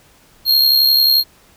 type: tone with amplitude modulation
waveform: square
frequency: 4244 Hz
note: C8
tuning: 24 cents sharp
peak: -8 dBFS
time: 0.45-1.24 s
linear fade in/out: 50 ms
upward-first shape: sine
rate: 71.3 Hz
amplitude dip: 50%
effects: pink hiss -50 dBFS RMS until 1.56 s